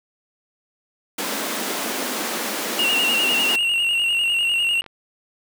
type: high-pass noise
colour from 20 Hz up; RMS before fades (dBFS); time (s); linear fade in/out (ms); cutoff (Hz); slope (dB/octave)
pink; -26; 1.18-3.56; 5; 210; 48
type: tone with vibrato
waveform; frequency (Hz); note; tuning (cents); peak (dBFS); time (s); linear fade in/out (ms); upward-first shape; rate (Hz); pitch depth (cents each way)
triangle; 2794; F7; 0; -16; 2.79-4.81; 2; square; 10; 40
type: click train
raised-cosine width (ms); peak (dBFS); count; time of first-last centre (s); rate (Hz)
0.3; -24; 94; 2.85-4.863; 46.2
effects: none